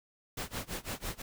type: noise with tremolo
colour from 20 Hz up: pink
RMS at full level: -36 dBFS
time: 0.37-1.22 s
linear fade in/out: 5 ms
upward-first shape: sine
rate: 6 Hz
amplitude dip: 95%
effects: none